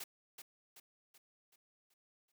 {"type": "noise with echo", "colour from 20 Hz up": "white", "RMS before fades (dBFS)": -45, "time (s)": [0, 0.04], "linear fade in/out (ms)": 5, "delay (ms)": 380, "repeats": 6, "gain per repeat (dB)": -6, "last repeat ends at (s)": 2.32, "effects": ["high-pass 200 Hz 12 dB/octave"]}